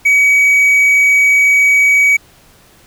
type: tone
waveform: triangle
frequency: 2267 Hz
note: C#7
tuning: 38 cents sharp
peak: -5 dBFS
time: 0.05-2.17 s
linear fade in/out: 10 ms
effects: pink hiss -46 dBFS RMS until 2.86 s